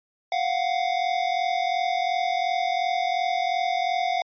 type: tone pair together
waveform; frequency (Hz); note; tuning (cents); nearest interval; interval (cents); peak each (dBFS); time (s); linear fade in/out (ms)
square; 698.5 / 741.3; F5 / F#5; 0 / +3; minor second; 103; -26; 0.32-4.22; 2
effects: resampled to 11025 Hz